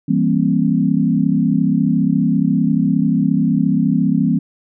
sine chord, C dominant seventh, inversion first, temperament equal with one note detuned, 164.81 / 196 / 233.1 / 267.7 Hz, E3 / G3 / Bb3 / C4, 0 / 0 / 0 / +40 cents, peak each -18 dBFS, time 0.08-4.39 s, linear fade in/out 10 ms, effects none

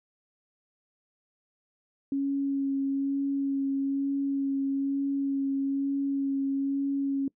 sine tone with vibrato, 275.6 Hz, C#4, 10 cents flat, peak -25 dBFS, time 2.12-7.28 s, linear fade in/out 2 ms, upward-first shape sine, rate 1.1 Hz, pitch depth 13 cents each way, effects noise-tail reverb RT60 0.1 s tail -23 dB re dry

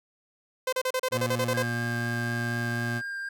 sawtooth tone bursts, 514 Hz, C5, 31 cents flat, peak -21 dBFS, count 11, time 0.67-1.626 s, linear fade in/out 5 ms, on 56 ms, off 34 ms
25% pulse tone, 118.5 Hz, A#2, 29 cents sharp, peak -25 dBFS, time 1.11-3.02 s, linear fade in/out 50 ms
triangle tone with vibrato, 1600 Hz, G6, 35 cents sharp, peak -30 dBFS, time 1.54-3.29 s, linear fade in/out 5 ms, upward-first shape triangle, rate 4.1 Hz, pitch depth 11 cents each way
effects none

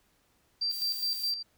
sine tone with tremolo, 4699 Hz, D8, in tune, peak -27 dBFS, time 0.61-1.43 s, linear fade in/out 10 ms, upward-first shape square, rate 4.8 Hz, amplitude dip 60%
violet noise, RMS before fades -41 dBFS, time 0.69-1.34 s, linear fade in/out 50 ms
effects pink hiss -69 dBFS RMS until 1.57 s

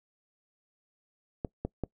clicks, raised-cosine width 2 ms, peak -18 dBFS, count 3, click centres 1.448 / 1.65 / 1.837 s, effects noise-tail reverb RT60 0.1 s tail -23 dB re dry

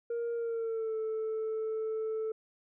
sine tone with pitch glide, 468.5 to 439.7 Hz, A#4 to A4, +9 to -1 cents, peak -29 dBFS, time 0.1-2.32 s, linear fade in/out 5 ms, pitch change -110 cents, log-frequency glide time 0.34-0.96 s, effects tanh soft clip ceiling -30 dBFS

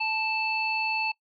harmonic tone, 880 Hz, A5, in tune, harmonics 1 / 3 / 5, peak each -30 / -27 / -36 dBFS, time 0-1.12 s, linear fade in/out 10 ms, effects noise-tail reverb RT60 0.1 s tail -22 dB re dry + AAC 64 kbps

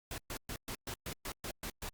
pink noise bursts, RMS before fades -41 dBFS, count 10, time 0.11-1.89 s, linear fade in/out 2 ms, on 70 ms, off 120 ms, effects Opus 48 kbps

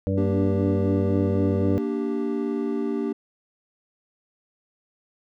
harmonic tone, 96.6 Hz, G2, 25 cents flat, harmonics 1 / 2 / 3 / 5 / 6, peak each -24 / -27 / -29 / -29 / -33 dBFS, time 0.07-1.78 s, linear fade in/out 0 ms
triangle chord, G minor, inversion first, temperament equal, 233.1 / 293.7 / 392 Hz, Bb3 / D4 / G4, 0 / 0 / 0 cents, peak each -26 dBFS, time 0.17-3.13 s, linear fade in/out 10 ms
effects none

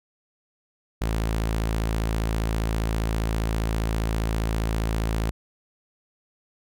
sawtooth tone, 55 Hz, A1, in tune, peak -19 dBFS, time 1.01-5.31 s, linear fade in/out 10 ms, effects none

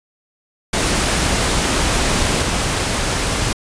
pink noise with level steps, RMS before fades -17 / -19 dBFS, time 0.73-3.53 s, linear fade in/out 5 ms, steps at 2.42 s, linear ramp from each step 2 ms, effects resampled to 22050 Hz

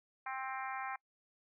harmonic tone, 263.6 Hz, C4, 13 cents sharp, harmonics 3 / 4 / 5 / 6 / 7 / 8 / 9, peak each -42 / -44 / -46 / -48 / -49 / -50 / -51 dBFS, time 0.26-0.96 s, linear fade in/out 5 ms, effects noise-tail reverb RT60 0.1 s tail -25 dB re dry

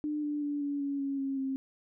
sine tone with pitch steps, 299.6 / 294.8 / 290.1 / 285.4 / 280.8 / 276.3 / 271.9 / 267.5 Hz, D4 / D4 / D4 / D4 / C#4 / C#4 / C#4 / C4, +35 / +7 / -21 / -49 / +22 / -6 / -33 / +38 cents, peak -30 dBFS, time 0.04-1.56 s, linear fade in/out 0 ms, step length 190 ms, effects none

